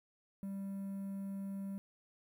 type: tone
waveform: triangle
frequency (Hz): 196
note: G3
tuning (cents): 0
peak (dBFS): -37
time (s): 0.43-1.78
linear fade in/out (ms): 0
effects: 11-bit